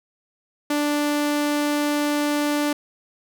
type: tone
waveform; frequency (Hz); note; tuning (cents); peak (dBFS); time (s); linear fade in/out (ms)
sawtooth; 293.7; D4; 0; -16; 0.7-2.73; 5
effects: none